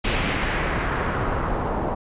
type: noise with low-pass filter sweep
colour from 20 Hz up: pink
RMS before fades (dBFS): -24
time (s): 0.04-1.95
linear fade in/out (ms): 10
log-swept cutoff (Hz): 3000 to 820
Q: 1.6
effects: resampled to 8000 Hz